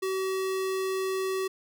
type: tone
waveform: square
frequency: 380.1 Hz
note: F#4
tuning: 47 cents sharp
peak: -28 dBFS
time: 0.02-1.48 s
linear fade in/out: 10 ms
effects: none